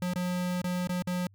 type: tone with dropouts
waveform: square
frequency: 179.6 Hz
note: F3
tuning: 49 cents sharp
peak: -29 dBFS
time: 0.02-1.27 s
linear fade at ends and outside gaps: 2 ms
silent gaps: 0.136-0.158 / 0.617-0.642 / 0.873-0.893 / 1.023-1.072 s
effects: added 98 Hz sine -55 dBFS peak until 1.34 s